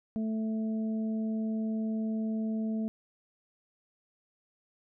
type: harmonic tone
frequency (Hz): 220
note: A3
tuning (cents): 0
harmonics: 1 / 2 / 3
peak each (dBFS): -29 / -44 / -45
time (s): 0.16-2.88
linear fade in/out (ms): 0
effects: none